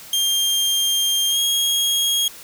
sawtooth tone with pitch glide, 3200 to 3273 Hz, G7 to G#7, +35 to -26 cents, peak -14 dBFS, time 0.13-2.28 s, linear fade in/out 2 ms, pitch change +39 cents, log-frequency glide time 1.29-1.39 s, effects white hiss -40 dBFS RMS until 2.43 s

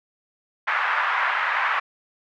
white band-pass noise, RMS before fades -23 dBFS, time 0.67-1.8 s, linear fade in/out 10 ms, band 880 to 1900 Hz, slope 24 dB/octave, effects none

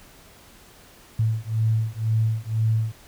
sine beating tone pair, 110 / 112 Hz, A2 / A2, 0 / +31 cents, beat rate 2 Hz, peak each -23 dBFS, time 1.19-2.92 s, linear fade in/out 5 ms, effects pink hiss -50 dBFS RMS until 3.07 s

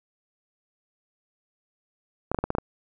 clicks, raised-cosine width 1 ms, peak -11 dBFS, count 7, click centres 2.316 / 2.346 / 2.388 / 2.44 / 2.504 / 2.551 / 2.584 s, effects none

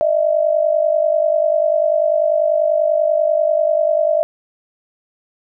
sine tone pair together, 609.1 / 659.3 Hz, D#5 / E5, -37 / 0 cents, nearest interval minor second, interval 137 cents, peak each -15 / -16 dBFS, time 0.01-4.23 s, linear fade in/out 0 ms, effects none

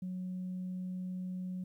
sine tone, 183.5 Hz, F#3, 14 cents flat, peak -35 dBFS, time 0.02-1.64 s, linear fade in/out 5 ms, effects tanh soft clip ceiling -33 dBFS + 12-bit

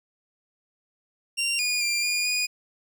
20% pulse tone with pitch steps, 2768 / 2446 / 2384 / 2427 / 2462 Hz, F7 / D#7 / D7 / D#7 / D#7, -16 / -30 / +25 / -44 / -19 cents, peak -18 dBFS, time 1.37-2.47 s, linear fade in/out 20 ms, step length 220 ms, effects none

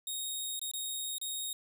15% pulse tone with dropouts, 3737 Hz, A#7, 4 cents sharp, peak -28 dBFS, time 0.07-1.53 s, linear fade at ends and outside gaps 2 ms, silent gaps 0.594-0.615 / 0.714-0.736 / 1.183-1.214 s, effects none

